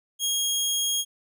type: tone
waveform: 20% pulse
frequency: 3273 Hz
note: G#7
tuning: 26 cents flat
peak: -18 dBFS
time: 0.19-1.05 s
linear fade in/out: 50 ms
effects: none